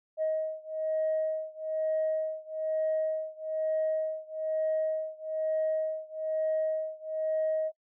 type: beating tone pair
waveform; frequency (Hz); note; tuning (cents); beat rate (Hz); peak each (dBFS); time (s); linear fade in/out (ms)
sine; 629 / 630.1; D#5 / D#5; +19 / +22; 1.1; -30 / -31; 0.17-7.72; 50
effects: noise-tail reverb RT60 0.1 s tail -22 dB re dry + tanh soft clip ceiling -22 dBFS